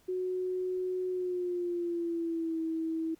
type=tone with pitch glide; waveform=sine; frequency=367.8 to 323.9 Hz; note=F#4 to E4; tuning=-10 to -30 cents; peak=-30 dBFS; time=0.08-3.15 s; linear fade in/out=10 ms; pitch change=-220 cents; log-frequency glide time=1.09-2.6 s; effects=pink hiss -66 dBFS RMS until 3.19 s